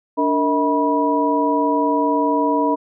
sine tone cluster, 290.7 / 460.3 / 637 / 973 Hz, D4 / A#4 / D#5 / B5, -18 / -22 / +41 / -26 cents, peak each -19 / -23 / -23 / -19 dBFS, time 0.17-2.76 s, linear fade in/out 20 ms, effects none

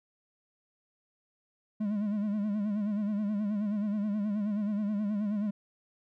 triangle tone with vibrato, 207.7 Hz, G#3, in tune, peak -26 dBFS, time 1.8-5.51 s, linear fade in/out 10 ms, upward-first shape sine, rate 9.4 Hz, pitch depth 71 cents each way, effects none

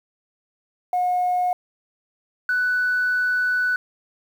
sine tone pair in turn, 722 / 1488.9 Hz, F#5 / F#6, -43 / +10 cents, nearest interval octave + minor second, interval 1253 cents, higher second, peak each -17 dBFS, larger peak neither, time 0.93-1.53 / 2.49-3.76 s, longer second, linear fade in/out 2 ms, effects tanh soft clip ceiling -15 dBFS + 8-bit

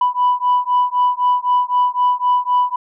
sine beating tone pair, 987.8 / 991.7 Hz, B5 / B5, 0 / +7 cents, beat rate 3.9 Hz, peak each -15 dBFS, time 0.01-2.76 s, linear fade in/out 5 ms, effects tanh soft clip ceiling -8 dBFS

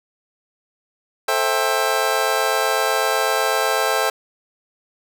25% pulse chord, A minor seventh, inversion none, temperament just, 440 / 528 / 660 / 792 Hz, A4 / C5 / E5 / G5, 0 / +16 / +2 / +18 cents, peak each -20 dBFS, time 1.28-4.1 s, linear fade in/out 5 ms, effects none

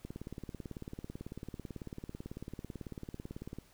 click train, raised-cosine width 3 ms, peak -29 dBFS, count 65, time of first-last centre 0.05-3.586 s, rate 18.1 Hz, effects pink hiss -64 dBFS RMS until 3.73 s

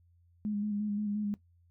sine tone with vibrato, 207.7 Hz, G#3, in tune, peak -30 dBFS, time 0.45-1.34 s, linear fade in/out 0 ms, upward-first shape square, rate 5.7 Hz, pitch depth 26 cents each way, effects noise-tail reverb RT60 0.1 s tail -17 dB re dry + added 86 Hz sine -62 dBFS peak until 1.7 s

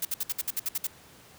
blue noise bursts, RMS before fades -29 dBFS, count 10, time 0.02-0.87 s, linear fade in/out 5 ms, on 31 ms, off 60 ms, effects pink hiss -53 dBFS RMS until 1.38 s + high-pass 80 Hz 12 dB/octave

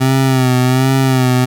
25% pulse tone with vibrato, 129.9 Hz, C3, 12 cents flat, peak -6 dBFS, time 0-1.46 s, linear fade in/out 20 ms, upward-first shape sine, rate 1.3 Hz, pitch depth 52 cents each way, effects none

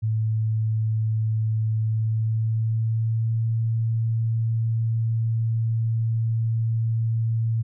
sine tone with pitch glide, 110 to 113.35 Hz, A2 to A#2, 0 to -48 cents, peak -20 dBFS, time 0.02-7.63 s, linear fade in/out 20 ms, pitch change +52 cents, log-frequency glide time 1.79-3.46 s, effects none

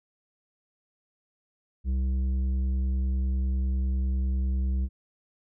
sine tone with tanh clipping, 65 Hz, C2, 11 cents flat, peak -25 dBFS, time 1.84-4.89 s, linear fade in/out 50 ms, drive 8 dB, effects none

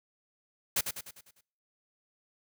white noise with echo, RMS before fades -28 dBFS, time 0.76-0.81 s, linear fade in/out 5 ms, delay 100 ms, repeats 6, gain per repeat -6 dB, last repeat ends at 1.41 s, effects noise-tail reverb RT60 0.6 s tail -25 dB re dry

